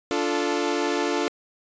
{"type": "chord", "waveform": "sawtooth", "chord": "D minor", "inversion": "none", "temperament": "equal with one note detuned", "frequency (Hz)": [291.3, 349.2, 440], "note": ["D4", "F4", "A4"], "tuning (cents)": [-14, 0, 0], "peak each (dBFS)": -23, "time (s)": [0.11, 1.28], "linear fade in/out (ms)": 0, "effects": ["resampled to 16000 Hz"]}